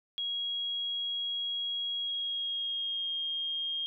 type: tone with pitch glide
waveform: sine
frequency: 3300 to 3232 Hz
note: G#7 to G#7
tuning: -12 to -48 cents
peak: -31 dBFS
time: 0.18-3.86 s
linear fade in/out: 0 ms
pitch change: -36 cents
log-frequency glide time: 2.01-3.15 s
effects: none